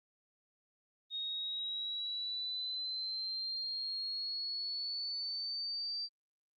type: linear sweep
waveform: sine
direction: up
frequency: 3724 to 4675 Hz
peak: -36 dBFS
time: 1.1-6.09 s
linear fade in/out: 50 ms
effects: Opus 24 kbps